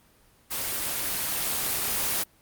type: noise with level ramp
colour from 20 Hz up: white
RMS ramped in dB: -30 to -26 dBFS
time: 0.5-2.24 s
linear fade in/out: 20 ms
effects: pink hiss -60 dBFS RMS until 2.41 s + Opus 24 kbps